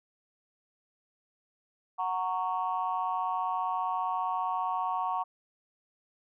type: chord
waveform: sine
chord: F# major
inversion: none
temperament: just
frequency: 740 / 925 / 1110 Hz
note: F#5 / A#5 / C#6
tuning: 0 / -14 / +2 cents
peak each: -32 dBFS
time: 1.98-5.24 s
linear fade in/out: 20 ms
effects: tanh soft clip ceiling -19 dBFS